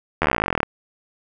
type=slowing click train; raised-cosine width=0.5 ms; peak=-3 dBFS; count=23; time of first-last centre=0.22-0.631 s; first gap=12 ms; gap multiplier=1.04; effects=none